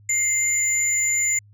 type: tone pair together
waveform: sine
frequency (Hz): 2093 / 7052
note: C7 / A8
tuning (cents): 0 / +3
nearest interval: octave + major sixth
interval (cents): 2103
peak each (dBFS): -22 / -18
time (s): 0.09-1.39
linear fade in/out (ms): 5
effects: tanh soft clip ceiling -15 dBFS + added 103 Hz sine -48 dBFS peak until 1.53 s